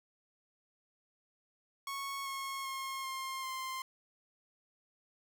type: tone with pitch steps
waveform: sawtooth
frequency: 1103 / 1089.1 / 1075.3 / 1061.7 / 1048.3 Hz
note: C#6 / C#6 / C6 / C6 / C6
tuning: -9 / -31 / +47 / +25 / +3 cents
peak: -34 dBFS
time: 1.87-3.82 s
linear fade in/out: 2 ms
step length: 390 ms
effects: none